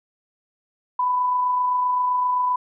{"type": "tone with amplitude modulation", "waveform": "sine", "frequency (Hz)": 996, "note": "B5", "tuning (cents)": 14, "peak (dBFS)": -17, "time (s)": [0.99, 2.56], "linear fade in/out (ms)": 5, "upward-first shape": "sine", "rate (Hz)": 27.7, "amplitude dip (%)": 25, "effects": []}